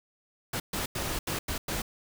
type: noise bursts at uneven times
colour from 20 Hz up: pink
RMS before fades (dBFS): -32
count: 6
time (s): 0.53-0.6 / 0.73-0.86 / 0.95-1.19 / 1.27-1.39 / 1.48-1.58 / 1.68-1.82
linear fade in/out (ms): 5
effects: none